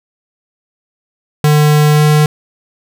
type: tone with pitch glide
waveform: square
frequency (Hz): 150 to 150.87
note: D3 to D3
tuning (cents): +37 to +47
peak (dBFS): -7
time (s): 1.44-2.26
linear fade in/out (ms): 2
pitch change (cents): +10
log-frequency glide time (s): 1.91-2.05
effects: none